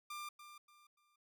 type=tone with echo; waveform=sawtooth; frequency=1192 Hz; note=D6; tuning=25 cents sharp; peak=-40 dBFS; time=0.1-0.29 s; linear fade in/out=5 ms; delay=290 ms; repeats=3; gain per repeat=-10 dB; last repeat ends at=1.16 s; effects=none